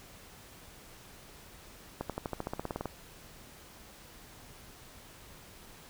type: accelerating click train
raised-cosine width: 1 ms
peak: -20 dBFS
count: 14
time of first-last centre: 2.01-2.857 s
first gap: 87 ms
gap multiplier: 0.95
effects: pink hiss -53 dBFS RMS until 5.89 s